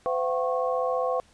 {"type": "tone cluster", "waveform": "sine", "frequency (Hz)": [510, 683, 758, 1093], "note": ["C5", "F5", "F#5", "C#6"], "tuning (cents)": [-44, -39, 42, -25], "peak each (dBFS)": [-26, -30, -32, -31], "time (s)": [0.06, 1.2], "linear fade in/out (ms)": 0, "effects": ["pink hiss -59 dBFS RMS until 1.33 s", "resampled to 22050 Hz"]}